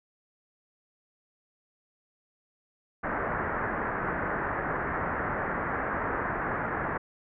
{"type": "low-pass noise", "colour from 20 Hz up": "white", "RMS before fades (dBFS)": -31, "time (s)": [3.03, 6.98], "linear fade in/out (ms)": 10, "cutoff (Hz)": 1800, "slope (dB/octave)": 48, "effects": []}